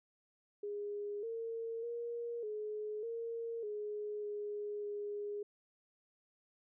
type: tone with pitch steps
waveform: sine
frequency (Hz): 411.1 / 456.6 / 471.2 / 424.5 / 461.4 / 418.8 / 415 / 412.2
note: G#4 / A#4 / A#4 / G#4 / A#4 / G#4 / G#4 / G#4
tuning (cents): -18 / -36 / +19 / +38 / -18 / +15 / -1 / -13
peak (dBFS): -38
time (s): 0.63-5.43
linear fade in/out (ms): 5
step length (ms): 600
effects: none